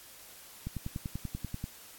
click train, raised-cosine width 5 ms, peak -23 dBFS, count 11, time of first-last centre 0.67-1.641 s, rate 10.3 Hz, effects white hiss -52 dBFS RMS until 1.98 s + AAC 64 kbps

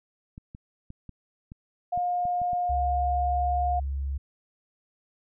clicks, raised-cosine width 5 ms, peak -29 dBFS, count 9, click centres 0.379 / 0.549 / 0.904 / 1.093 / 1.519 / 1.976 / 2.254 / 2.417 / 2.532 s
sine tone, 712 Hz, F5, 33 cents sharp, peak -24 dBFS, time 1.92-3.8 s, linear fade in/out 10 ms
sine tone with pitch glide, 68.2 to 68.75 Hz, C#2 to C#2, -28 to -14 cents, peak -27 dBFS, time 2.69-4.18 s, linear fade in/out 10 ms, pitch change +14 cents, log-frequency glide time 3.3-3.89 s
effects none

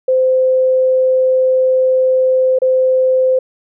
sine tone with dropouts, 517 Hz, C5, 21 cents flat, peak -9 dBFS, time 0.08-3.39 s, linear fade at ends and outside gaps 5 ms, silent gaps 2.588-2.618 s, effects none

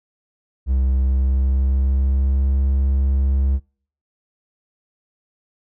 triangle tone with pitch glide, 65.41 to 67.72 Hz, C2 to C#2, 0 to -40 cents, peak -13 dBFS, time 0.66-3.6 s, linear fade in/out 50 ms, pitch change +60 cents, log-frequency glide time 0.87-2.55 s, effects noise-tail reverb RT60 0.5 s tail -25 dB re dry

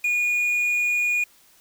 triangle tone with quantisation, 2444 Hz, D#7, 32 cents flat, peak -18 dBFS, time 0.04-1.24 s, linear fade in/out 5 ms, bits 7, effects white hiss -56 dBFS RMS until 1.6 s

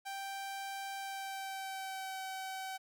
sawtooth tone with pitch glide, 784 to 762.6 Hz, G5 to G5, 0 to -48 cents, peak -36 dBFS, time 0.05-2.78 s, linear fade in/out 20 ms, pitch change -48 cents, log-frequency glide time 0.96-2.22 s, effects none

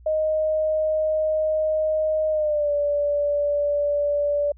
sine tone with pitch glide, 622.3 to 580.6 Hz, D#5 to D5, 0 to -20 cents, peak -19 dBFS, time 0.06-4.52 s, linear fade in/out 5 ms, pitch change -120 cents, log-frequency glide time 2.3-2.72 s, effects added 60 Hz sine -45 dBFS peak until 4.57 s

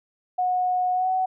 sine tone with pitch glide, 730 to 748.4 Hz, F#5 to F#5, -24 to +20 cents, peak -20 dBFS, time 0.38-1.26 s, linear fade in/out 10 ms, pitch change +44 cents, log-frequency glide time 0.93-1.09 s, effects none

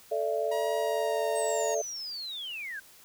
sine chord, A suspended fourth, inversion none, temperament equal with one note detuned, 440 / 587.3 / 671.2 Hz, A4 / D5 / E5, 0 / 0 / +31 cents, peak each -31 dBFS, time 0.11-1.82 s, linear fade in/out 10 ms
sawtooth tone with pitch glide, 951 to 924.5 Hz, A#5 to A#5, +34 to -15 cents, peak -32 dBFS, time 0.51-1.75 s, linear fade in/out 10 ms, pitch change -49 cents, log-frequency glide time 0.79-1.26 s
sine linear sweep, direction down, 8372 to 1512 Hz, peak -35 dBFS, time 1.35-2.8 s, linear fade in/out 10 ms
effects white hiss -55 dBFS RMS until 3.04 s

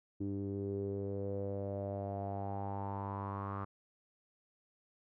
sawtooth tone with low-pass filter sweep, 99.2 Hz, G2, 21 cents sharp, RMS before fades -39 dBFS, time 0.2-3.65 s, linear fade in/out 10 ms, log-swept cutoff 320 to 1200 Hz, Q 6.3, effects none

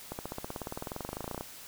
accelerating click train, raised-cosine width 1 ms, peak -22 dBFS, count 28, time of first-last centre 0.12-1.409 s, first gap 69 ms, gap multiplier 0.97, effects white hiss -48 dBFS RMS until 1.67 s

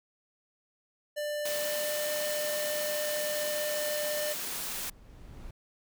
square tone with pitch glide, 593 to 598.9 Hz, D5 to D5, +17 to +34 cents, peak -32 dBFS, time 1.16-4.34 s, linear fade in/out 20 ms, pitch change +17 cents, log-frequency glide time 1.48-2.06 s
white high-pass noise, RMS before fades -36 dBFS, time 1.45-4.9 s, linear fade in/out 5 ms, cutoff 140 Hz, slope 48 dB/octave
brown noise with exponential growth, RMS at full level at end -42 dBFS, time 3.3-5.51 s, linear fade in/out 5 ms, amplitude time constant 480 ms
effects none

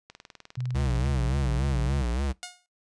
click train, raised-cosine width 0.2 ms, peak -26 dBFS, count 20, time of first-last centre 0.1-1.06 s, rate 19.8 Hz
sine tone with pitch glide, 125.3 to 134.29 Hz, B2 to C3, +25 to +45 cents, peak -27 dBFS, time 0.57-2.02 s, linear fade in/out 10 ms, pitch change +120 cents, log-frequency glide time 0.94-1.49 s
square tone with vibrato, 63.8 Hz, C2, 43 cents flat, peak -26 dBFS, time 0.74-2.33 s, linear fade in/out 20 ms, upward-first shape sine, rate 3.5 Hz, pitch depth 180 cents each way
5% pulse tone with exponential decay, 719 Hz, F#5, 50 cents flat, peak -21 dBFS, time 2.43-2.66 s, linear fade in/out 0 ms, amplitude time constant 48 ms
effects noise-tail reverb RT60 0.2 s tail -22 dB re dry + resampled to 22050 Hz

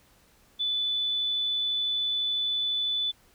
sine tone, 3486 Hz, A7, 17 cents flat, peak -25 dBFS, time 0.59-3.12 s, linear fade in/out 20 ms, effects pink hiss -61 dBFS RMS until 3.34 s

